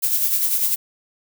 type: noise with tremolo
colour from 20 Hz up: violet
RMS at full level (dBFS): -18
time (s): 0.02-0.76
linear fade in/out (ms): 20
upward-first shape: sine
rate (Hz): 10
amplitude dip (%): 45
effects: none